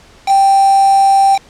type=tone with quantisation; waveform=sine; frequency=784 Hz; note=G5; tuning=in tune; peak=-6 dBFS; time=0.26-1.39 s; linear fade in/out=50 ms; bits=3; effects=pink hiss -43 dBFS RMS until 1.49 s + low-pass 7000 Hz 12 dB/octave

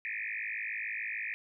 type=tone with frequency modulation; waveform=sine; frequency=2139 Hz; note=C7; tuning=38 cents sharp; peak=-34 dBFS; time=0.05-1.34 s; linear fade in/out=0 ms; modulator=53.5 Hz; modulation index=6.8; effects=none

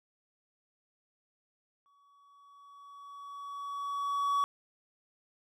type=tone with exponential growth; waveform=triangle; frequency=1131 Hz; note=C#6; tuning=34 cents sharp; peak=-23 dBFS; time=1.86-4.44 s; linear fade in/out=0 ms; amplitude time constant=560 ms; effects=none

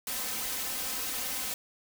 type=noise with comb filter; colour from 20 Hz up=white; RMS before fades=-34 dBFS; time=0.07-1.54 s; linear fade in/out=2 ms; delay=3.9 ms; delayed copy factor=+0.95; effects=none

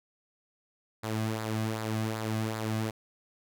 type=tone with flanger; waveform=sawtooth; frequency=110 Hz; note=A2; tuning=in tune; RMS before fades=-32 dBFS; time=1.03-2.91 s; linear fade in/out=10 ms; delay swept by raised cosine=0.33 to 2.23 ms; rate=2.6 Hz; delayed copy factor=-0.55; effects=none

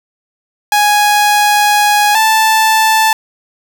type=tone pair in turn; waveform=sawtooth; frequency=830.6 / 880 Hz; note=G#5 / A5; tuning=0 / 0 cents; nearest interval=minor second; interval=100 cents; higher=second; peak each=-4 dBFS; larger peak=neither; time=0.72-2.15 / 2.15-3.13 s; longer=first; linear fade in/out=2 ms; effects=none

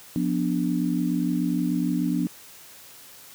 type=chord; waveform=sine; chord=B diminished; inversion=second; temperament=equal with one note detuned; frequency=176.95 / 246.9 / 293.7 Hz; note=F3 / B3 / D4; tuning=+23 / 0 / 0 cents; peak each=-26 dBFS; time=0.16-2.27 s; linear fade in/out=0 ms; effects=white hiss -47 dBFS RMS until 3.34 s + high-pass 60 Hz 12 dB/octave

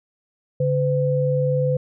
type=tone pair together; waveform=sine; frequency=142.27 / 507 Hz; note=C#3 / B4; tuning=+45 / +45 cents; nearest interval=octave + minor seventh; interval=2200 cents; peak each=-20 dBFS; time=0.6-1.77 s; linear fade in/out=5 ms; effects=none

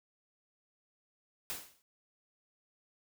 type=noise with exponential decay; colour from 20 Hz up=white; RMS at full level=-36 dBFS; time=1.5-1.82 s; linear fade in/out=0 ms; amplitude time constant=68 ms; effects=none

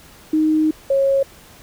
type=tone pair in turn; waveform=sine; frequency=311.1 / 546.5 Hz; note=D#4 / C#5; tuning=0 / -25 cents; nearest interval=minor seventh; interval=975 cents; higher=second; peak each=-13 dBFS; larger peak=neither; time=0.33-0.71 / 0.9-1.23 s; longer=first; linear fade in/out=5 ms; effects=pink hiss -45 dBFS RMS until 1.62 s

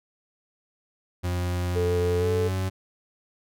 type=tone with pitch glide; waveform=40% pulse; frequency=89 to 94.29 Hz; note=F2 to F#2; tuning=+33 to +33 cents; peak=-24 dBFS; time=1.23-2.7 s; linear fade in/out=20 ms; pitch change=+100 cents; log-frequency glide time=2.17-2.29 s
type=tone with vibrato; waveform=sine; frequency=440 Hz; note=A4; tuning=in tune; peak=-23 dBFS; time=1.75-2.49 s; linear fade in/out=20 ms; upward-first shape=triangle; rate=6.9 Hz; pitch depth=9 cents each way
effects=none

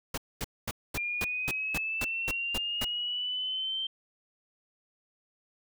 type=noise bursts; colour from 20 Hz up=pink; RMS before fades=-33 dBFS; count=11; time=0.14-2.847 s; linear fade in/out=5 ms; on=37 ms; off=230 ms
type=linear sweep; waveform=sine; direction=up; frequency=2391 to 3136 Hz; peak=-30 dBFS; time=0.97-3.87 s; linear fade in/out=5 ms
effects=none

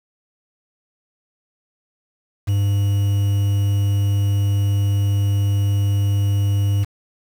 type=tone with quantisation; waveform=triangle; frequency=100.5 Hz; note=G2; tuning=44 cents sharp; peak=-13 dBFS; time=2.47-6.85 s; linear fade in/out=20 ms; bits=6; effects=none

